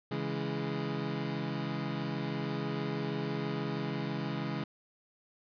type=chord; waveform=25% pulse; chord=C# minor; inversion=none; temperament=equal; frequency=138.59 / 164.81 / 207.7 Hz; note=C#3 / E3 / G#3; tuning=0 / 0 / 0 cents; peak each=-33 / -34 / -34 dBFS; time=0.11-4.64 s; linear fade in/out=5 ms; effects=resampled to 11025 Hz